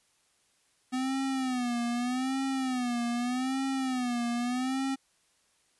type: tone with vibrato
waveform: square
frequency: 252.6 Hz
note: B3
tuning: 39 cents sharp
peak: -29 dBFS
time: 0.92-4.96 s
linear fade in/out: 20 ms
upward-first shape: sine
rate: 0.82 Hz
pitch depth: 110 cents each way
effects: white hiss -69 dBFS RMS until 5.79 s + resampled to 24000 Hz